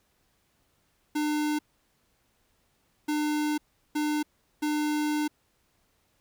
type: tone bursts at uneven times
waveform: square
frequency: 300 Hz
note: D4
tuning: 37 cents sharp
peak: -26 dBFS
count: 4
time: 1.15-1.59 / 3.08-3.58 / 3.95-4.23 / 4.62-5.28 s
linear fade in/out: 10 ms
effects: pink hiss -70 dBFS RMS until 6.2 s